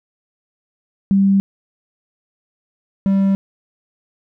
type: tone pair in turn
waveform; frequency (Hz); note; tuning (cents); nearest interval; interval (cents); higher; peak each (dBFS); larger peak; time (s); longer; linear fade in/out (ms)
sine / triangle; 196 / 195.14; G3 / G3; 0 / -8; unison; 8; first; -10; neither; 1.11-1.4 / 3.06-3.35; neither; 0
effects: none